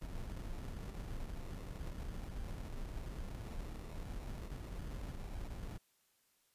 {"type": "noise with sample-and-hold", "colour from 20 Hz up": "brown", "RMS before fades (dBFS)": -44, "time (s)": [0.01, 5.78], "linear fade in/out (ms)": 10, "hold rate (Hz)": 1575, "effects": ["white hiss -75 dBFS RMS until 6.54 s", "resampled to 32000 Hz"]}